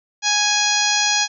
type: harmonic tone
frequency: 830.6 Hz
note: G#5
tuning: in tune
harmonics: 1 / 2 / 3 / 4 / 5 / 6 / 7 / 8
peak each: -24 / -24 / -24 / -24 / -24 / -24 / -24 / -24 dBFS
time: 0.22-1.28 s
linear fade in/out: 50 ms
effects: none